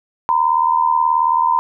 sine tone pair together, 932.3 / 1010.9 Hz, A#5 / B5, 0 / +40 cents, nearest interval minor second, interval 140 cents, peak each -15 dBFS, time 0.29-1.59 s, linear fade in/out 0 ms, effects none

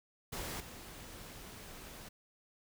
pink noise with level steps, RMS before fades -41 / -50 dBFS, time 0.32-2.09 s, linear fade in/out 10 ms, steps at 0.6 s, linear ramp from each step 5 ms, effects none

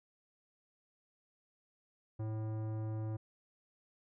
sine tone with tanh clipping, 109.3 Hz, A2, 11 cents flat, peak -38 dBFS, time 2.19-3.17 s, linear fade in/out 10 ms, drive 16 dB, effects none

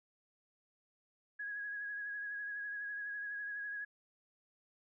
sine tone with vibrato, 1661.2 Hz, G#6, in tune, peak -39 dBFS, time 1.39-3.85 s, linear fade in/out 10 ms, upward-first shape triangle, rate 12 Hz, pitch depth 37 cents each way, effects none

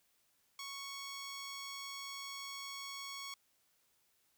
10% pulse tone, 1108.7 Hz, C#6, in tune, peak -35 dBFS, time 0.59-3.34 s, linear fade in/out 2 ms, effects white hiss -75 dBFS RMS until 4.37 s

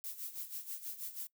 violet noise with tremolo, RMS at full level -41 dBFS, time 0.04-1.27 s, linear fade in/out 0 ms, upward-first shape sine, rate 6.2 Hz, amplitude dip 75%, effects noise-tail reverb RT60 0.1 s tail -21 dB re dry

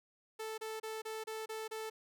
sawtooth tone bursts, 439.5 Hz, A4, 2 cents flat, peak -36 dBFS, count 7, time 0.39-1.9 s, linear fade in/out 10 ms, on 190 ms, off 30 ms, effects none

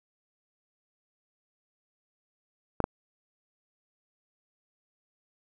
clicks, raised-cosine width 1 ms, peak -11 dBFS, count 2, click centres 2.803 / 2.841 s, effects none

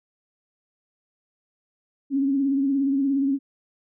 sine tone with vibrato, 274.8 Hz, C#4, 15 cents flat, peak -19 dBFS, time 2.1-3.39 s, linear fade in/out 50 ms, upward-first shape sine, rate 17 Hz, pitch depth 52 cents each way, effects none

